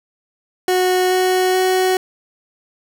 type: tone with pitch steps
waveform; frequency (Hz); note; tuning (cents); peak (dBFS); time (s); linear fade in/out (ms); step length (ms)
30% pulse; 367 / 369.6 / 372.1; F#4 / F#4 / F#4; -14 / -2 / +10; -11; 0.68-1.97; 2; 430
effects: none